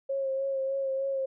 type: tone with vibrato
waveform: sine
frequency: 540 Hz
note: C#5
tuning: 45 cents flat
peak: -27 dBFS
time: 0.09-1.26 s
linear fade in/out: 10 ms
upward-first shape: sine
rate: 3.3 Hz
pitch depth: 24 cents each way
effects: none